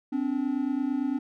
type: tone pair together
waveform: triangle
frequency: 258.7 / 287.6 Hz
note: C4 / D4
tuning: -19 / -36 cents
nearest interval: major second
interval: 183 cents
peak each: -26 dBFS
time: 0.12-1.19 s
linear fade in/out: 10 ms
effects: none